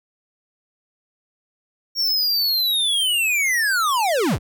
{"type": "linear sweep", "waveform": "square", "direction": "down", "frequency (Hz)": [5570, 31.54], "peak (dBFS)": -18, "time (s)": [1.95, 4.39], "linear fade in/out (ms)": 50, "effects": []}